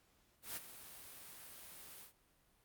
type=noise with ADSR envelope; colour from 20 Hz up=white; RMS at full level=-42 dBFS; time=0.42-2.13 s; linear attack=140 ms; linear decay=29 ms; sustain=-12 dB; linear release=110 ms; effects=pink hiss -73 dBFS RMS until 2.64 s + Opus 48 kbps